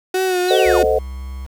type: tone with vibrato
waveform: 35% pulse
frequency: 368 Hz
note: F#4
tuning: 9 cents flat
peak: -14 dBFS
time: 0.14-0.83 s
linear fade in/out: 5 ms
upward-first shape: sine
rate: 2.8 Hz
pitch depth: 43 cents each way
type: linear sweep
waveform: sine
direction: down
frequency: 4186 to 111.6 Hz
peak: -22 dBFS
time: 0.48-0.85 s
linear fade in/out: 10 ms
type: chord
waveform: sine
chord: A diminished seventh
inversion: none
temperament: equal with one note detuned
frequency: 440 / 519 / 622.3 / 740 Hz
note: A4 / C5 / Eb5 / Gb5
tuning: 0 / -14 / 0 / 0 cents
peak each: -17 / -18 / -19 / -23 dBFS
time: 0.5-0.99 s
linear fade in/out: 10 ms
type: tone with pitch glide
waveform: triangle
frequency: 65.41 to 65.86 Hz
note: C2 to C2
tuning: 0 to +12 cents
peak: -24 dBFS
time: 0.65-1.47 s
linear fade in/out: 20 ms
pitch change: +12 cents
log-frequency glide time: 1.16-1.22 s
effects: 7-bit